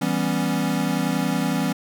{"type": "chord", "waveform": "square", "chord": "C# half-diminished seventh", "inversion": "first", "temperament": "equal", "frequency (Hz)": [164.81, 196, 246.9, 277.2], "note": ["E3", "G3", "B3", "C#4"], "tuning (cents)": [0, 0, 0, 0], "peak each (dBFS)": -27, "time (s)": [0.01, 1.73], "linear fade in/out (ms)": 10, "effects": []}